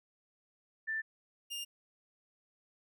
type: tone pair in turn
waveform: sine / sawtooth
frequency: 1772 / 2813 Hz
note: A6 / F7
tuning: +12 / +12 cents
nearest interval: minor sixth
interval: 800 cents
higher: second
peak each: -33 / -35 dBFS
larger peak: first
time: 0.87-1.02 / 1.5-1.65 s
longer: neither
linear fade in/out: 20 ms
effects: none